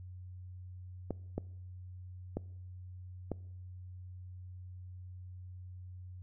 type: clicks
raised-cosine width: 2 ms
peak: -21 dBFS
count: 4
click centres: 1.107 / 1.38 / 2.37 / 3.317 s
effects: noise-tail reverb RT60 0.8 s tail -23 dB re dry + added 91 Hz sine -45 dBFS peak until 6.22 s